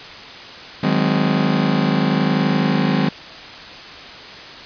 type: chord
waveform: 40% pulse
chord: Ab dominant seventh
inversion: second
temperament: just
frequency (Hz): 155.74 / 186.89 / 207.7 / 259.6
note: Eb3 / Gb3 / Ab3 / C4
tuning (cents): +2 / +18 / 0 / -13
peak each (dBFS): -20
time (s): 0.83-3.09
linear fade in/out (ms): 5
effects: white hiss -35 dBFS RMS until 4.65 s + resampled to 11025 Hz